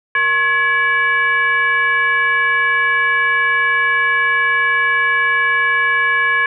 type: tone with frequency modulation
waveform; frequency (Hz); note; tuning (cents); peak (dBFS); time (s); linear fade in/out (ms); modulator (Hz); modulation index
sine; 1688; G#6; +28; -12; 0.15-6.46; 2; 607; 0.93
effects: none